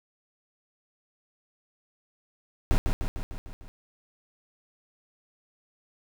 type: noise with echo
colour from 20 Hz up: brown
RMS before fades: -20 dBFS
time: 2.71-2.78 s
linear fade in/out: 0 ms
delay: 150 ms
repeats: 6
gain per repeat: -4 dB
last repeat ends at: 3.68 s
effects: none